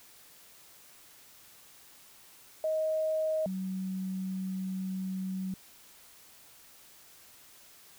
sine tone pair in turn, 629 / 188.52 Hz, D#5 / F#3, +19 / +33 cents, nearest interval octave + major sixth, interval 2086 cents, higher first, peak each -27 / -32 dBFS, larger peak first, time 2.64-3.46 / 3.46-5.54 s, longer second, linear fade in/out 2 ms, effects white hiss -56 dBFS RMS until 7.98 s

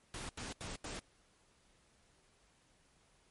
pink noise bursts, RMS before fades -44 dBFS, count 4, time 0.14-0.992 s, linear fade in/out 0 ms, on 150 ms, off 84 ms, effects pink hiss -70 dBFS RMS until 3.3 s + MP3 48 kbps

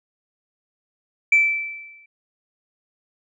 sine tone with exponential decay, 2326 Hz, D7, 17 cents flat, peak -9 dBFS, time 1.32-2.06 s, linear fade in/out 5 ms, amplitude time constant 160 ms, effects tanh soft clip ceiling -7 dBFS

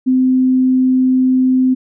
sine tone, 257.6 Hz, C4, 27 cents flat, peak -9 dBFS, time 0.06-1.75 s, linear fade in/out 20 ms, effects none

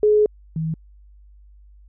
sine tone pair in turn, 422.5 / 160.05 Hz, G#4 / D#3, +30 / +49 cents, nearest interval octave + perfect fourth, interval 1681 cents, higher first, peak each -12 / -21 dBFS, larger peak first, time 0.03-0.26 / 0.56-0.74 s, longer first, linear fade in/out 2 ms, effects added 50 Hz sine -45 dBFS peak until 1.88 s

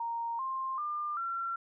sine tone with pitch steps, 930 / 1056 / 1199.1 / 1361.6 Hz, A#5 / C6 / D6 / F6, -4 / +16 / +36 / -44 cents, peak -32 dBFS, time 0-1.56 s, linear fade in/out 5 ms, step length 390 ms, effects none

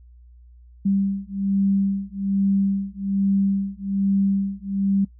sine beating tone pair, 196 / 197.2 Hz, G3 / G3, 0 / +11 cents, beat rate 1.2 Hz, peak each -22 dBFS, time 0.85-5.05 s, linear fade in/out 10 ms, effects noise-tail reverb RT60 0.1 s tail -21 dB re dry + added 60 Hz sine -45 dBFS peak until 5.19 s

